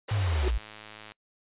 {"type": "high-pass noise", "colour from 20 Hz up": "pink", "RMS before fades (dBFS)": -36, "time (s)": [0.08, 0.51], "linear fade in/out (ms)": 10, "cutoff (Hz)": 330, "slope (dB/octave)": 24}
{"type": "linear sweep", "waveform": "sine", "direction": "down", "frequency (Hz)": [109, 51.3], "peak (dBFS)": -24, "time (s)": [0.11, 0.58], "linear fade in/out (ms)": 5}
{"type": "tone with exponential growth", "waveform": "sine", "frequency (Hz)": 370, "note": "F#4", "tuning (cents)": 0, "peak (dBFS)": -22, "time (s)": [0.37, 0.48], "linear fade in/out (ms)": 0, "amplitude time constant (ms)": 23}
{"type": "click train", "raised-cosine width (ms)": 0.2, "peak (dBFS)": -26, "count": 78, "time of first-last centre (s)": [0.4, 1.12], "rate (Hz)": 107}
{"effects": ["noise-tail reverb RT60 0.1 s tail -26 dB re dry", "resampled to 8000 Hz"]}